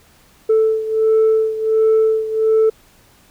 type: beating tone pair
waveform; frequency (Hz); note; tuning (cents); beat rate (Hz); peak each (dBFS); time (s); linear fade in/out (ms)
sine; 440 / 441.4; A4 / A4; 0 / +5; 1.4; -12 / -16; 0.49-2.7; 10
effects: tanh soft clip ceiling -8 dBFS + pink hiss -51 dBFS RMS until 3.3 s